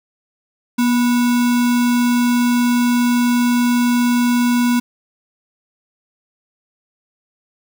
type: tone with sample-and-hold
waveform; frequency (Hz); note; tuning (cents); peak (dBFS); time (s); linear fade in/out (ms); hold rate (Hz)
sine; 241.5; B3; -39; -12; 0.78-4.8; 10; 1225
effects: none